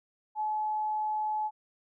sine tone, 856 Hz, A5, 48 cents flat, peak -28 dBFS, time 0.35-1.51 s, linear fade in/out 50 ms, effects none

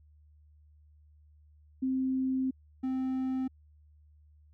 sine / triangle tone pair in turn, 261.6 / 260.7 Hz, C4 / C4, 0 / -6 cents, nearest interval unison, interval 6 cents, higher first, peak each -27 dBFS, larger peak neither, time 1.82-2.51 / 2.83-3.48 s, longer first, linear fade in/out 10 ms, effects added 75 Hz sine -57 dBFS peak until 4.53 s

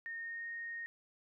sine tone with pitch glide, 1839 to 1856.1 Hz, A#6 to A#6, -24 to -8 cents, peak -40 dBFS, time 0.06-0.86 s, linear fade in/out 0 ms, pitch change +16 cents, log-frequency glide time 0.18-0.48 s, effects none

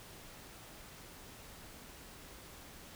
silence, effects pink hiss -53 dBFS RMS until 2.95 s

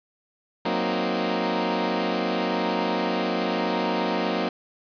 15% pulse chord, C half-diminished seventh, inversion second, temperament equal, 185 / 233.1 / 261.6 / 311.1 Hz, Gb3 / Bb3 / C4 / Eb4, 0 / 0 / 0 / 0 cents, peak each -22 / -21 / -24 / -23 dBFS, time 0.65-4.49 s, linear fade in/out 5 ms, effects resampled to 11025 Hz + 8-bit

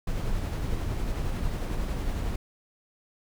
brown noise with tremolo, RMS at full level -28 dBFS, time 0.07-2.36 s, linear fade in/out 5 ms, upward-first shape sine, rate 11 Hz, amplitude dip 25%, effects none

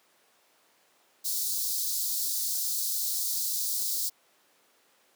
white high-pass noise, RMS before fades -30 dBFS, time 1.24-4.1 s, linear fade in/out 20 ms, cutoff 4000 Hz, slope 48 dB/octave, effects pink hiss -64 dBFS RMS until 5.15 s + high-pass 400 Hz 12 dB/octave

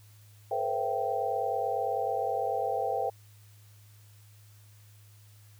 sine tone cluster, 438 / 487.3 / 527 / 673 / 780 Hz, A4 / B4 / C5 / E5 / G5, -8 / -23 / +12 / +36 / -9 cents, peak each -37 / -35 / -35 / -34 / -31 dBFS, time 0.51-3.1 s, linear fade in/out 5 ms, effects added 104 Hz sine -53 dBFS peak until 5.59 s + white hiss -62 dBFS RMS until 5.59 s

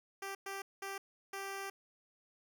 10% pulse tone bursts at uneven times, 392 Hz, G4, in tune, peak -32 dBFS, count 4, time 0.22-0.35 / 0.46-0.62 / 0.82-0.98 / 1.33-1.7 s, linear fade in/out 5 ms, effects none

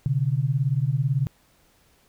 sine beating tone pair, 126.6 / 144.6 Hz, B2 / D3, +43 / -27 cents, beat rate 18 Hz, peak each -23 dBFS, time 0.06-1.27 s, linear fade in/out 0 ms, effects pink hiss -61 dBFS RMS until 2.08 s

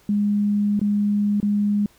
sine tone with dropouts, 205.7 Hz, G#3, 16 cents flat, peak -17 dBFS, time 0.09-1.86 s, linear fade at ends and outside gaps 2 ms, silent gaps 0.794-0.814 / 1.402-1.428 s, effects pink hiss -56 dBFS RMS until 1.98 s

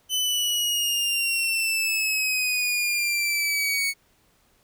sawtooth exponential sweep, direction down, 3032 to 2217 Hz, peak -19 dBFS, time 0.09-3.94 s, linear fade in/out 50 ms, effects pink hiss -63 dBFS RMS until 4.63 s

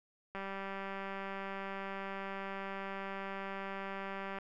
click train, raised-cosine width 0.5 ms, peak -27 dBFS, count 788, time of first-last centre 0.35-4.386 s, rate 195 Hz, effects none

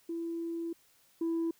sine tone pair in turn, 334.4 / 331.1 Hz, E4 / E4, +25 / +8 cents, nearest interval unison, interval 17 cents, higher first, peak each -33 / -27 dBFS, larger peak second, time 0.09-0.73 / 1.21-1.51 s, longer first, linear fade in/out 5 ms, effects tanh soft clip ceiling -27 dBFS + white hiss -66 dBFS RMS until 1.59 s

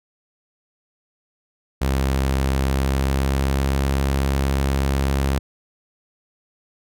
sawtooth tone with pitch glide, 67 to 68.17 Hz, C2 to C#2, +42 to -28 cents, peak -14 dBFS, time 1.81-5.39 s, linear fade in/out 10 ms, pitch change +30 cents, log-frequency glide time 2.6-3.82 s, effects none

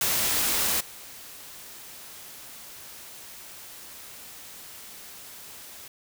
white noise with level steps, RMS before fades -25 / -44 dBFS, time 0.01-5.88 s, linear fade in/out 2 ms, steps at 0.8 s, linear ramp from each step 10 ms, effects none

